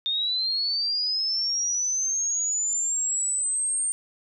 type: linear sweep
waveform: sine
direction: up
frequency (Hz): 3635 to 8740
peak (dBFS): -23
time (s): 0.06-3.92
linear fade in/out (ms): 0
effects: none